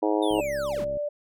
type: harmonic tone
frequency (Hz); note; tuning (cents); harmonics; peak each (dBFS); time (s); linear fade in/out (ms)
105.8; G#2; +33; 3 / 4 / 5 / 6 / 7 / 8 / 9; -25 / -27 / -29 / -31 / -32 / -33 / -34; 0.02-0.41; 10
type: linear sweep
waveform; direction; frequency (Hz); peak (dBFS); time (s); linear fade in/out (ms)
square; down; 3700 to 51.2; -35; 0.22-0.85; 10
type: click train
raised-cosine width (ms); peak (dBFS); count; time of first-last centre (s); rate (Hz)
3; -29; 46; 0.31-0.971; 68.1
type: tone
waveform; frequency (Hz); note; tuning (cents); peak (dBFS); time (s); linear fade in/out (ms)
sine; 587.3; D5; 0; -26; 0.38-1.09; 10
effects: none